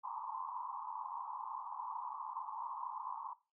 white band-pass noise, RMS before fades -44 dBFS, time 0.03-3.34 s, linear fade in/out 20 ms, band 860 to 1100 Hz, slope 96 dB/octave, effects noise-tail reverb RT60 0.3 s tail -18 dB re dry

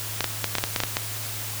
clicks, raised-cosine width 0.2 ms, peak -5 dBFS, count 10, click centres 0.207 / 0.243 / 0.443 / 0.553 / 0.584 / 0.639 / 0.762 / 0.803 / 0.836 / 0.969 s, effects added 106 Hz sine -36 dBFS peak until 1.6 s + white hiss -33 dBFS RMS until 1.6 s

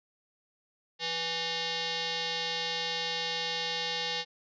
sine tone with frequency modulation, 491.4 Hz, B4, 9 cents flat, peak -30 dBFS, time 0.99-4.25 s, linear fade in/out 50 ms, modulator 662 Hz, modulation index 6.7, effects none

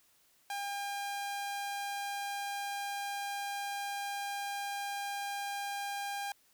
sawtooth tone, 804 Hz, G5, 44 cents sharp, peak -32 dBFS, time 0.5-6.32 s, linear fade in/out 2 ms, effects white hiss -68 dBFS RMS until 6.53 s

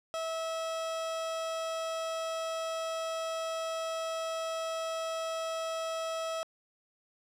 30% pulse tone, 650 Hz, E5, 24 cents flat, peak -30 dBFS, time 0.14-6.43 s, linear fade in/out 0 ms, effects low-pass 9000 Hz 12 dB/octave + 10-bit

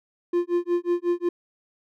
triangle tone with tremolo, 349.2 Hz, F4, in tune, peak -16 dBFS, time 0.33-1.29 s, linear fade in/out 5 ms, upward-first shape sine, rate 5.5 Hz, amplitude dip 100%, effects none

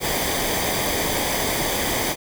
pink noise with comb filter, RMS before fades -23 dBFS, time 0-2.16 s, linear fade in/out 50 ms, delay 0.73 ms, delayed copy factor -0.6, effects none

